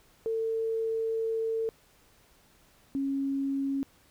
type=tone pair in turn; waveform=sine; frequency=449 / 274.3 Hz; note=A4 / C#4; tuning=+35 / -18 cents; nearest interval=major sixth; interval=853 cents; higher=first; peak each=-27 dBFS; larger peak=neither; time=0.26-1.69 / 2.95-3.83 s; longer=first; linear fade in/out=0 ms; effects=pink hiss -62 dBFS RMS until 4.1 s